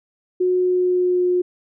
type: tone with pitch glide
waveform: sine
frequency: 364.6 to 359.4 Hz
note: F#4 to F4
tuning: -25 to +50 cents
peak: -15 dBFS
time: 0.4-1.42 s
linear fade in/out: 10 ms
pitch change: -25 cents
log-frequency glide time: 0.57-1.3 s
effects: none